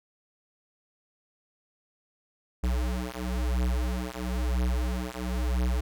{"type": "beating tone pair", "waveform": "square", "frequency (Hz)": [61.1, 62.1], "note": ["B1", "B1"], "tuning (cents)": [-18, 10], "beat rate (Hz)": 1, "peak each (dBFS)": -30, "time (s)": [2.63, 5.81], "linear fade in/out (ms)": 10, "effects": []}